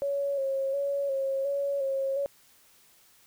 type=tone with vibrato; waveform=sine; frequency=551 Hz; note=C#5; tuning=11 cents flat; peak=-26 dBFS; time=0.02-2.26 s; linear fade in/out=0 ms; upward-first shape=square; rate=1.4 Hz; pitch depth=32 cents each way; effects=white hiss -60 dBFS RMS until 3.26 s